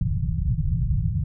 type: low-pass noise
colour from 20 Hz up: white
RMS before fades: -23 dBFS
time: 0.01-1.24 s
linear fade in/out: 5 ms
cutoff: 170 Hz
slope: 96 dB/octave
effects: none